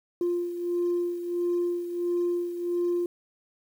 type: beating tone pair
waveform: sine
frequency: 349.3 / 350.8 Hz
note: F4 / F4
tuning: 0 / +8 cents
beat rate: 1.5 Hz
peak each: -25 / -31 dBFS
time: 0.21-3.06 s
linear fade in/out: 2 ms
effects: tanh soft clip ceiling -20 dBFS + 9-bit